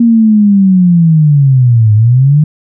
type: linear two-way sweep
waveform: sine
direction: down then up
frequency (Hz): 236.6 to 104.5 to 154.7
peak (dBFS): -3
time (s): 0-2.44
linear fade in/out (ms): 5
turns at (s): 1.94
effects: none